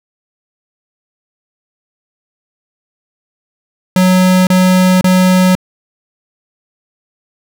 square tone bursts, 184.4 Hz, F#3, 6 cents flat, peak -7 dBFS, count 3, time 3.96-5.552 s, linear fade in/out 2 ms, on 510 ms, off 31 ms, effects none

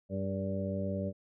harmonic tone with a mistuned harmonic, 96.7 Hz, G2, 23 cents flat, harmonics 1 / 2 / 3 / 4 / 5 / 6, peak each -37 / -35 / -44 / -44 / -43 / -38 dBFS, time 0.09-1.13 s, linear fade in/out 50 ms, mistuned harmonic 4, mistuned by +47 cents, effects none

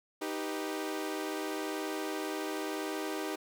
sawtooth chord, Eb augmented, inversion none, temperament equal, 311.1 / 392 / 493.9 Hz, Eb4 / G4 / B4, 0 / 0 / 0 cents, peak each -33 / -34 / -39 dBFS, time 0.21-3.36 s, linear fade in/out 10 ms, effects none

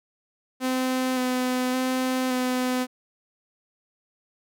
sawtooth tone with vibrato, 255.2 Hz, C4, 43 cents flat, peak -19 dBFS, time 0.6-2.87 s, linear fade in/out 50 ms, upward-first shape square, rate 0.88 Hz, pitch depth 15 cents each way, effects none

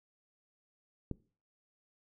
click, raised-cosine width 3 ms, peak -23 dBFS, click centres 1.113 s, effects noise-tail reverb RT60 0.4 s tail -21 dB re dry

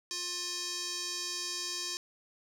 square tone with band-pass filter, 353.6 Hz, F4, 22 cents sharp, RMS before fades -37 dBFS, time 0.11-1.97 s, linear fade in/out 0 ms, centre 5500 Hz, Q 2.8, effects 11-bit

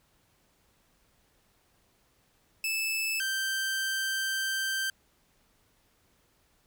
sawtooth tone pair in turn, 2623 / 1564.2 Hz, E7 / G6, -9 / -4 cents, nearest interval major sixth, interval 895 cents, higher first, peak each -25 dBFS, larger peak neither, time 2.64-3.2 / 3.2-4.9 s, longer second, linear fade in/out 2 ms, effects pink hiss -68 dBFS RMS until 6.66 s

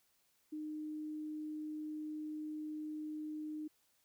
sine tone, 306.2 Hz, D#4, 28 cents flat, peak -40 dBFS, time 0.52-3.68 s, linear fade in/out 10 ms, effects white hiss -75 dBFS RMS until 4.04 s

